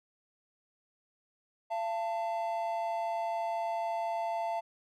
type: tone pair together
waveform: triangle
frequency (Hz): 682 / 888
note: F5 / A5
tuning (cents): -41 / +16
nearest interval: perfect fourth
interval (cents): 457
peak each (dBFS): -31 / -33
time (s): 1.7-4.61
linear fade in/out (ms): 20
effects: none